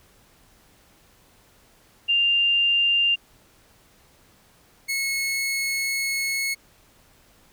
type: tone pair in turn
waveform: sine / sawtooth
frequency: 2794 / 2186 Hz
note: F7 / C#7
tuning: 0 / -25 cents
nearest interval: major third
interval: 425 cents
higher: first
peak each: -17 / -20 dBFS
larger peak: first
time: 2.08-3.16 / 4.88-6.55 s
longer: second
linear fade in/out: 20 ms
effects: pink hiss -57 dBFS RMS until 7.52 s